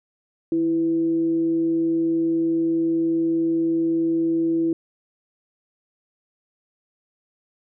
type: tone with frequency modulation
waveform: sine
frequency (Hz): 329.6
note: E4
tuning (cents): 0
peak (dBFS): -18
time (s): 0.52-4.73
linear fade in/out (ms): 2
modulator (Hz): 171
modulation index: 0.2
effects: none